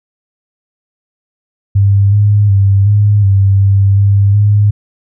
sine tone with pitch steps, 99.6 / 103.3 / 98.6 / 103.4 / 98 / 98.6 / 100.1 / 103.4 Hz, G2 / G#2 / G2 / G#2 / G2 / G2 / G2 / G#2, +28 / -9 / +11 / -7 / 0 / +11 / +37 / -7 cents, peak -5 dBFS, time 1.75-4.71 s, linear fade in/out 10 ms, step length 370 ms, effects none

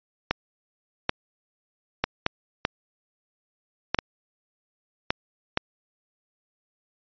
clicks, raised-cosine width 0.3 ms, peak -5 dBFS, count 9, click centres 0.31 / 1.094 / 2.04 / 2.264 / 2.651 / 3.946 / 3.988 / 5.105 / 5.574 s, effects resampled to 11025 Hz

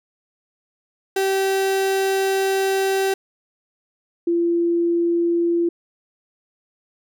35% pulse / sine tone pair in turn, 386.5 / 341.4 Hz, G4 / F4, -24 / -39 cents, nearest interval major second, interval 215 cents, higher first, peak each -16 dBFS, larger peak neither, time 1.16-3.14 / 4.27-5.69 s, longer first, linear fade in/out 5 ms, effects none

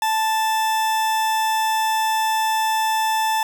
40% pulse tone, 880 Hz, A5, in tune, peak -17 dBFS, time 0.02-3.43 s, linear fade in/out 2 ms, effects 9-bit

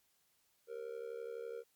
triangle tone with amplitude modulation, 466.2 Hz, A#4, in tune, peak -36 dBFS, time 0.67-1.64 s, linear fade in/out 50 ms, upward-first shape sine, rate 71.9 Hz, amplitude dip 85%, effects white hiss -75 dBFS RMS until 1.75 s + MP3 96 kbps

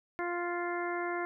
harmonic tone, 349.2 Hz, F4, in tune, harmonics 1 / 2 / 3 / 4 / 5 / 6, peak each -35 / -38 / -40 / -41 / -42 / -43 dBFS, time 0.19-1.25 s, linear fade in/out 0 ms, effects none

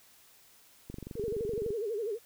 click train, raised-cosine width 3 ms, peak -28 dBFS, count 20, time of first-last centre 0.9-1.705 s, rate 23.6 Hz
sine tone with vibrato, 434.2 Hz, A4, 23 cents flat, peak -31 dBFS, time 1.15-2.19 s, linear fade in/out 50 ms, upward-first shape sine, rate 12 Hz, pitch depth 150 cents each way
effects white hiss -60 dBFS RMS until 2.25 s

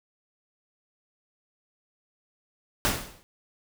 pink noise with exponential decay, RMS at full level -21 dBFS, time 2.85-3.23 s, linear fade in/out 0 ms, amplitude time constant 82 ms, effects none

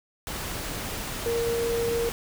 sine tone in noise, 466.2 Hz, A#4, in tune, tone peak -24 dBFS, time 1.26-2.09 s, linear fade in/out 0 ms, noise pink, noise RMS -33 dBFS, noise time 0.27-2.12 s, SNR +6 dB, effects none

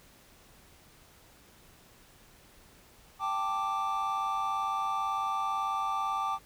triangle chord, G suspended second, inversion none, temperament just, 784 / 882 / 1176 Hz, G5 / A5 / D6, 0 / +4 / +2 cents, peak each -33 / -34 / -29 dBFS, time 3.19-6.39 s, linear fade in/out 50 ms, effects pink hiss -58 dBFS RMS until 6.45 s

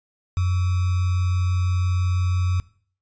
sine tone with sample-and-hold, 90.6 Hz, F#2, 36 cents flat, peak -18 dBFS, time 0.37-2.6 s, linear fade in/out 0 ms, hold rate 1225 Hz, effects noise-tail reverb RT60 0.5 s tail -20 dB re dry + resampled to 16000 Hz

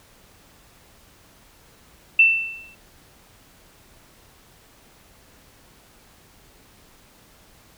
sine tone with exponential decay, 2674 Hz, E7, 24 cents sharp, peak -8 dBFS, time 2.19-2.75 s, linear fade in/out 5 ms, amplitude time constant 120 ms, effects pink hiss -53 dBFS RMS until 7.77 s

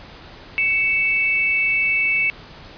sine tone pair together, 2237 / 2637 Hz, C#7 / E7, +15 / 0 cents, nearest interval minor third, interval 285 cents, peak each -19 dBFS, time 0.58-2.3 s, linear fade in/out 0 ms, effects pink hiss -41 dBFS RMS until 2.77 s + resampled to 11025 Hz

